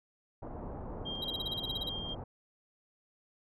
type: low-pass noise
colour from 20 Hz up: pink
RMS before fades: -42 dBFS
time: 0.42-2.24 s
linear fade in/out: 5 ms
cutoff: 960 Hz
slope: 24 dB/octave
type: tone with tremolo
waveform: sine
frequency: 3199 Hz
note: G7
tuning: 34 cents sharp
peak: -37 dBFS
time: 1.05-2.15 s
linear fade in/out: 20 ms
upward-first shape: square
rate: 4.8 Hz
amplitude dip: 25%
type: tone bursts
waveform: triangle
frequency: 3845 Hz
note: B7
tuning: 47 cents flat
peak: -32 dBFS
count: 12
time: 1.22-1.893 s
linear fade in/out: 5 ms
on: 24 ms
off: 35 ms
effects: none